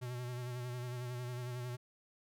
square tone with vibrato, 123.47 Hz, B2, in tune, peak -40 dBFS, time 0.01-1.77 s, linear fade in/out 20 ms, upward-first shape sine, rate 11 Hz, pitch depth 36 cents each way, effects none

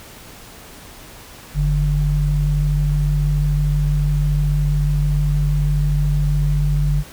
sine tone pair together, 46.88 / 146.83 Hz, F#1 / D3, +23 / 0 cents, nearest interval octave + minor sixth, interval 1977 cents, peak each -17 dBFS, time 1.54-7.04 s, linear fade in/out 50 ms, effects pink hiss -40 dBFS RMS until 7.12 s

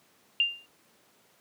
sine tone with exponential decay, 2794 Hz, F7, in tune, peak -18 dBFS, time 0.4-0.66 s, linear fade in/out 1 ms, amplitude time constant 55 ms, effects pink hiss -63 dBFS RMS until 1.4 s + high-pass 200 Hz 12 dB/octave

